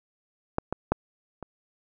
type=clicks; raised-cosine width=1 ms; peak=-10 / -14 / -7 / -23 dBFS; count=4; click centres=0.584 / 0.726 / 0.92 / 1.427 s; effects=none